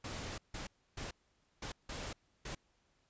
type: noise bursts at uneven times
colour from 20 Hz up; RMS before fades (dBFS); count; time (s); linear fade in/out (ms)
pink; -43; 6; 0.04-0.38 / 0.54-0.67 / 0.97-1.11 / 1.62-1.72 / 1.89-2.13 / 2.45-2.55; 5
effects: pink hiss -75 dBFS RMS until 3.09 s + resampled to 16000 Hz